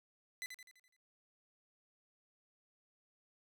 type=tone with echo; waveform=sawtooth; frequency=2011 Hz; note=B6; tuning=31 cents sharp; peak=-37 dBFS; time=0.42-0.46 s; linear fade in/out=0 ms; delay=84 ms; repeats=6; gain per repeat=-6 dB; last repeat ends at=0.964 s; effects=none